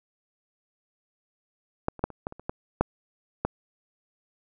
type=clicks; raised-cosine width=1 ms; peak=-10 / -27 / -9 / -28 / -16 / -26 / -30 / -15 / -6 / -10 dBFS; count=10; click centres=1.884 / 1.993 / 2.04 / 2.103 / 2.269 / 2.324 / 2.396 / 2.495 / 2.81 / 3.45 s; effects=none